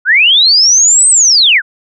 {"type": "linear two-way sweep", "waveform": "sine", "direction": "up then down", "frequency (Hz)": [1396.9, 8372, 1396.9], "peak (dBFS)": -4, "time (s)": [0.05, 1.62], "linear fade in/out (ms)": 50, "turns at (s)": 1.09, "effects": []}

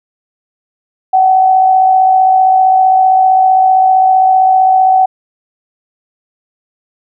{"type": "tone with amplitude modulation", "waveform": "sine", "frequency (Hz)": 755, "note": "F#5", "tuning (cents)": 35, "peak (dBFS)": -3, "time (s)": [1.13, 5.06], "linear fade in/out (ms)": 10, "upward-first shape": "sine", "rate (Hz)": 55.4, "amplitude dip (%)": 40, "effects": []}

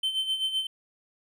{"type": "tone with tremolo", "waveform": "triangle", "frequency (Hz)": 3087, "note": "G7", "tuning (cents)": -27, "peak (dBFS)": -22, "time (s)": [0.03, 0.67], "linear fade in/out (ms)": 5, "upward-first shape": "sine", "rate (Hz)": 7.8, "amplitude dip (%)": 65, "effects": []}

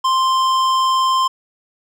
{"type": "tone with hard clipping", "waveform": "triangle", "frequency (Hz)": 1046.5, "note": "C6", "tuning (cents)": 0, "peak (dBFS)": -15, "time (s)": [0.04, 1.28], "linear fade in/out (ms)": 10, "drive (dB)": 16, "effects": []}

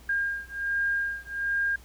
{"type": "beating tone pair", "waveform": "sine", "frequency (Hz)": [1611, 1612.3], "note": ["G6", "G6"], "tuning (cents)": [47, 48], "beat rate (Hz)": 1.3, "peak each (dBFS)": -29, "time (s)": [0.09, 1.76], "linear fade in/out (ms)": 5, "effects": ["added 60 Hz sine -49 dBFS peak until 1.84 s", "pink hiss -55 dBFS RMS until 1.84 s"]}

